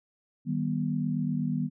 sine chord, Eb augmented, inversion none, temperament just, 155.56 / 194.45 / 243.1 Hz, Eb3 / G3 / B3, 0 / -14 / -27 cents, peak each -30 / -32 / -30 dBFS, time 0.45-1.7 s, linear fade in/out 50 ms, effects none

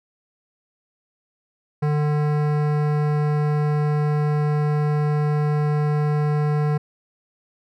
sine tone with hard clipping, 149.2 Hz, D3, 28 cents sharp, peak -20 dBFS, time 1.82-6.78 s, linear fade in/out 10 ms, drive 17 dB, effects none

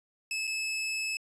sawtooth tone with dropouts, 2601 Hz, E7, 24 cents flat, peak -27 dBFS, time 0.31-1.17 s, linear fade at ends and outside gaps 2 ms, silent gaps 0.471-0.475 s, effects resampled to 22050 Hz + 11-bit

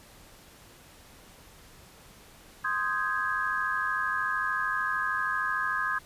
sine chord, Ab major seventh, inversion first, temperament equal, 1046.5 / 1244.5 / 1568 / 1661.2 Hz, C6 / Eb6 / G6 / Ab6, 0 / 0 / 0 / 0 cents, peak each -33 / -32 / -34 / -30 dBFS, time 2.64-5.99 s, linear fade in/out 10 ms, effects pink hiss -53 dBFS RMS until 6.05 s + resampled to 32000 Hz

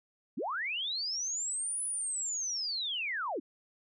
sine linear two-way sweep, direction up then down, 164.7 to 10060 to 234.4 Hz, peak -32 dBFS, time 0.37-3.4 s, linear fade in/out 10 ms, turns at 1.83 s, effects none

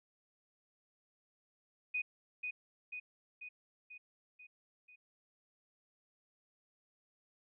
sine tone with echo, 2487 Hz, D#7, 1 cent flat, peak -33 dBFS, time 1.94-2.02 s, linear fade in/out 10 ms, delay 490 ms, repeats 6, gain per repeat -4 dB, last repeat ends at 4.96 s, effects none

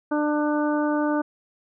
harmonic tone, 298.2 Hz, D4, 27 cents sharp, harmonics 1 / 2 / 3 / 4 / 5, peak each -22 / -27 / -30 / -33 / -33 dBFS, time 0.11-1.22 s, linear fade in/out 10 ms, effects none

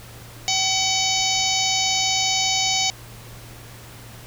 harmonic tone with a mistuned harmonic, 755 Hz, F#5, 35 cents sharp, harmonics 1 / 3 / 4 / 5 / 6 / 7 / 8 / 9, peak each -27 / -27 / -27 / -27 / -27 / -27 / -27 / -27 dBFS, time 0.48-2.9 s, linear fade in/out 0 ms, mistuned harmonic 1, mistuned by +21 cents, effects added 116 Hz sine -42 dBFS peak until 4.26 s + pink hiss -43 dBFS RMS until 4.26 s

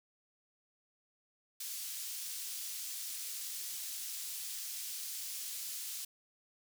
pink high-pass noise, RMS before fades -42 dBFS, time 1.6-6.05 s, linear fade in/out 5 ms, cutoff 5100 Hz, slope 12 dB/octave, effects none

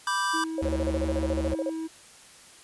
square chord, G major, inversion first, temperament equal, 987.8 / 1174.7 / 1568 Hz, B5 / D6 / G6, 0 / 0 / 0 cents, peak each -30 dBFS, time 0.07-0.44 s, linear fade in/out 2 ms
triangle tone, 322.2 Hz, E4, 39 cents flat, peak -28 dBFS, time 0.33-1.88 s, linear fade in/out 20 ms
sine tone bursts, 541 Hz, C#5, 42 cents flat, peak -26 dBFS, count 16, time 0.58-1.695 s, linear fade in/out 2 ms, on 35 ms, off 37 ms
square tone with vibrato, 73.2 Hz, D2, 5 cents flat, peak -29 dBFS, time 0.62-1.54 s, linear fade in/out 5 ms, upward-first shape sine, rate 12 Hz, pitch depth 110 cents each way
effects white hiss -51 dBFS RMS until 2.63 s + resampled to 24000 Hz

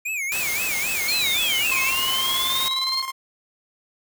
square tone with vibrato, 2354 Hz, D7, 3 cents sharp, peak -25 dBFS, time 0.05-1.91 s, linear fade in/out 10 ms, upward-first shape sine, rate 3.8 Hz, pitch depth 180 cents each way
white noise, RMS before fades -28 dBFS, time 0.32-2.68 s, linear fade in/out 0 ms
sine linear two-way sweep, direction down then up, 4300 to 2500 to 4300 Hz, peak -22 dBFS, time 1.08-3.02 s, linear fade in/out 5 ms, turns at 1.76 s
sawtooth tone with tremolo, 1058 Hz, C6, 19 cents sharp, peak -22 dBFS, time 1.71-3.12 s, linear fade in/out 10 ms, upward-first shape square, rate 19 Hz, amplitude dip 55%
effects none

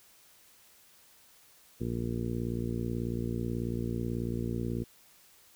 harmonic tone, 58.27 Hz, A#1, in tune, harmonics 1 / 2 / 3 / 4 / 5 / 6 / 7 / 8, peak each -40 / -35 / -39 / -36 / -44 / -39 / -44 / -45 dBFS, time 1.8-4.84 s, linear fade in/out 10 ms, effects white hiss -60 dBFS RMS until 5.55 s

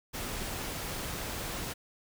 pink noise, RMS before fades -37 dBFS, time 0.13-1.74 s, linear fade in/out 20 ms, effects none

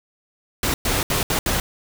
pink noise bursts at uneven times, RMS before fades -21 dBFS, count 5, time 0.63-0.74 / 0.85-1.03 / 1.1-1.23 / 1.3-1.39 / 1.46-1.6 s, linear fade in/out 2 ms, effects none

